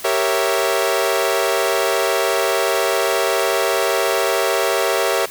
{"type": "chord", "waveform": "sawtooth", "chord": "G diminished seventh", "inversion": "none", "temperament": "equal", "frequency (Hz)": [392, 466.2, 554.4, 659.3], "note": ["G4", "Bb4", "Db5", "Fb5"], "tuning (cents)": [0, 0, 0, 0], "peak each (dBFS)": -18, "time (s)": [0.04, 5.26], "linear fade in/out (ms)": 10, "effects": ["white hiss -35 dBFS RMS until 5.3 s"]}